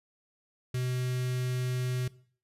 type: tone with notch filter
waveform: square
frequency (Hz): 126.2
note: B2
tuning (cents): +38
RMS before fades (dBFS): -31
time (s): 0.74-2.08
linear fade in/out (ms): 5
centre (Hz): 820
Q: 0.79
effects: noise-tail reverb RT60 0.5 s tail -19 dB re dry + resampled to 32000 Hz